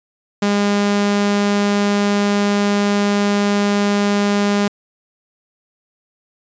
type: tone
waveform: sawtooth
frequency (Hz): 203.5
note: G#3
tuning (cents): -35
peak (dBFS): -10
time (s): 0.42-4.68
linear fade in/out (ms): 5
effects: resampled to 16000 Hz